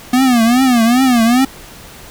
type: tone with vibrato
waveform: square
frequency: 244.3 Hz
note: B3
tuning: 19 cents flat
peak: -9 dBFS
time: 0.13-1.45 s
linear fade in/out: 5 ms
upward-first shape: triangle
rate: 2.5 Hz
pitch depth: 170 cents each way
effects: pink hiss -36 dBFS RMS until 2.1 s